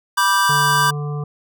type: chord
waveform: square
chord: G major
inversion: first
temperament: just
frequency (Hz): 980 / 1176 / 1568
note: B5 / D6 / G6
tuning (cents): -14 / +2 / 0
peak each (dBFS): -19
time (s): 0.17-0.91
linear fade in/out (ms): 10
type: harmonic tone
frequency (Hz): 146.83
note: D3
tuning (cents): 0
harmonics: 1 / 3 / 5 / 7 / 8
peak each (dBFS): -22 / -32 / -38 / -41 / -37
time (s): 0.49-1.24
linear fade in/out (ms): 5
effects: none